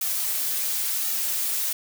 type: noise with flanger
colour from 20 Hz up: blue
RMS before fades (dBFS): -26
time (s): 0.01-1.73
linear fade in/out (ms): 5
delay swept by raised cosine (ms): 1.9 to 5.9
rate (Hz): 0.93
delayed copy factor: -0.65
effects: none